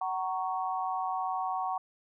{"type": "chord", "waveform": "sine", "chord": "F# major", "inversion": "none", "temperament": "equal with one note detuned", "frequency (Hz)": [751.2, 932.3, 1108.7], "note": ["F#5", "A#5", "C#6"], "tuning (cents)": [26, 0, 0], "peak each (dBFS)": [-32, -36, -35], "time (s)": [0.01, 1.78], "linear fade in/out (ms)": 5, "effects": []}